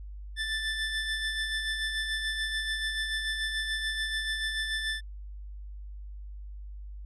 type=tone with tremolo; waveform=25% pulse; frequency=1763 Hz; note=A6; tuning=3 cents sharp; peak=-24 dBFS; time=0.36-5.01 s; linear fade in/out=50 ms; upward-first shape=sine; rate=6.9 Hz; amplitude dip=40%; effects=added 50 Hz sine -39 dBFS peak until 7.05 s + resampled to 22050 Hz